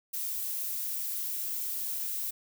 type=noise; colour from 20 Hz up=violet; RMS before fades=-34 dBFS; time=0.13-2.31 s; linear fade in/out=10 ms; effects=none